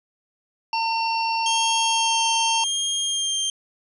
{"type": "harmonic tone", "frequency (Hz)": 907, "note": "A#5", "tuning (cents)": -48, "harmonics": [1, 3, 5, 6], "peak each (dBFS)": [-22, -28, -33, -32], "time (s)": [0.73, 2.64], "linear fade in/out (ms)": 2}
{"type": "tone with vibrato", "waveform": "25% pulse", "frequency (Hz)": 3200, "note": "G7", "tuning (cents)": 35, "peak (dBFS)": -18, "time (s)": [1.46, 3.5], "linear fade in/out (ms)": 2, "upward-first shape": "sine", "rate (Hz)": 0.86, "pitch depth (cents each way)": 17}
{"effects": ["resampled to 24000 Hz", "9-bit"]}